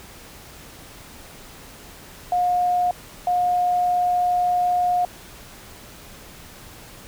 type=tone pair in turn; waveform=sine; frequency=716 / 716 Hz; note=F5 / F5; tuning=+43 / +43 cents; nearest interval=unison; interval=0 cents; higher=neither; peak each=-17 dBFS; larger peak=neither; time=2.32-2.91 / 3.27-5.05 s; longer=second; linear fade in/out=2 ms; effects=pink hiss -43 dBFS RMS until 7.07 s